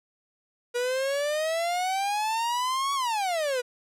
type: exponential two-way sweep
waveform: 45% pulse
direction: up then down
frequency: 479.7 to 1130 to 479.7 Hz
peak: -25 dBFS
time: 0.74-3.62 s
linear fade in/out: 20 ms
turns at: 2.94 s
effects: low-pass 11000 Hz 12 dB/octave